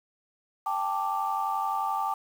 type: chord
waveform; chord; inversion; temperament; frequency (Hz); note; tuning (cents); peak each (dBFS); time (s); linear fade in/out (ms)
sine; G suspended second; none; equal with one note detuned; 788.5 / 880 / 1174.7; G5 / A5 / D6; +10 / 0 / 0; -30; 0.66-2.14; 5
effects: tanh soft clip ceiling -17 dBFS + 8-bit